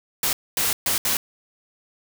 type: noise bursts at uneven times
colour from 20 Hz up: white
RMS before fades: -22 dBFS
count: 4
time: 0.23-0.33 / 0.57-0.73 / 0.86-0.98 / 1.05-1.17 s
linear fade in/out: 2 ms
effects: none